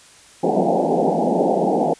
white band-pass noise, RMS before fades -18 dBFS, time 0.43-1.94 s, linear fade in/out 10 ms, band 160 to 840 Hz, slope 96 dB/octave, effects white hiss -47 dBFS RMS until 1.99 s + resampled to 22050 Hz

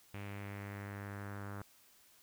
sawtooth tone with low-pass filter sweep, 100.7 Hz, G2, 47 cents sharp, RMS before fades -45 dBFS, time 0.14-1.62 s, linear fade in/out 0 ms, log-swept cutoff 2500 to 1400 Hz, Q 3, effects white hiss -65 dBFS RMS until 2.22 s

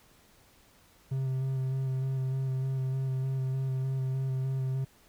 triangle tone with vibrato, 132.2 Hz, C3, 18 cents sharp, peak -26 dBFS, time 1.11-4.85 s, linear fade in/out 10 ms, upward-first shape square, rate 3.3 Hz, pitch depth 15 cents each way, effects pink hiss -61 dBFS RMS until 5.08 s

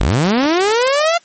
sawtooth linear sweep, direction up, 34.78 to 698.5 Hz, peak -8 dBFS, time 0-1.18 s, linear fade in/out 10 ms, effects white hiss -50 dBFS RMS until 1.24 s + MP3 32 kbps

